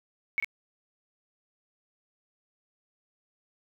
sine tone with echo, 2217 Hz, C#7, in tune, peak -23 dBFS, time 0.38-0.4 s, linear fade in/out 0 ms, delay 45 ms, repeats 1, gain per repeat -4 dB, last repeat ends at 0.445 s, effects none

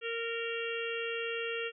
harmonic tone, 462.1 Hz, A#4, 15 cents flat, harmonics 1 / 3 / 4 / 5 / 6 / 7, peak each -36 / -42 / -43 / -44 / -39 / -45 dBFS, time 0.01-1.72 s, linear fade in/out 50 ms, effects none

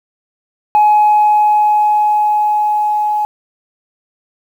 sine tone with level ramp, 843 Hz, G#5, 26 cents sharp, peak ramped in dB -4 to -12 dBFS, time 0.75-3.25 s, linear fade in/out 0 ms, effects tanh soft clip ceiling -4 dBFS + 7-bit

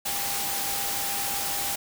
sine tone in noise, 799 Hz, G5, 33 cents sharp, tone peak -36 dBFS, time 0.05-1.76 s, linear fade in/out 10 ms, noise white, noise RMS -29 dBFS, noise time 0.05-1.76 s, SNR -10 dB, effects none

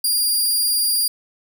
15% pulse tone, 4806 Hz, D8, 39 cents sharp, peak -10 dBFS, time 0.04-1.08 s, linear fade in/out 5 ms, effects none

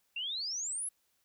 sine exponential sweep, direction up, 2679 to 11175 Hz, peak -34 dBFS, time 0.16-0.89 s, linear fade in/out 5 ms, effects white hiss -75 dBFS RMS until 1.24 s

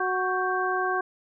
harmonic tone with a mistuned harmonic, 370 Hz, F#4, in tune, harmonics 1 / 2 / 3 / 4, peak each -29 / -29 / -29 / -29 dBFS, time 0-1.01 s, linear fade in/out 5 ms, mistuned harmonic 4, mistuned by +99 cents, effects none

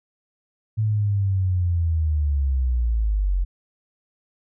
sine linear sweep, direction down, 110 to 43.65 Hz, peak -18 dBFS, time 0.77-3.45 s, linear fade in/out 20 ms, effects none

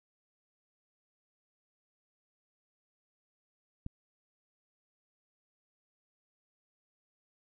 click, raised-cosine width 5 ms, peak -26 dBFS, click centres 3.864 s, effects none

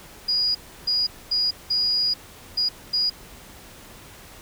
sine tone bursts at uneven times, 4892 Hz, D#8, 30 cents flat, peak -19 dBFS, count 6, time 0.28-0.55 / 0.87-1.07 / 1.31-1.51 / 1.7-2.14 / 2.57-2.69 / 2.93-3.1 s, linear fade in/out 10 ms, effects pink hiss -45 dBFS RMS until 4.41 s

